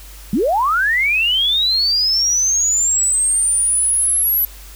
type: linear sweep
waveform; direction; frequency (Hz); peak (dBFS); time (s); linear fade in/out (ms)
sine; up; 174.61 to 11840; -13; 0.33-4.45; 2
effects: added 50 Hz sine -36 dBFS peak until 4.75 s + white hiss -41 dBFS RMS until 4.75 s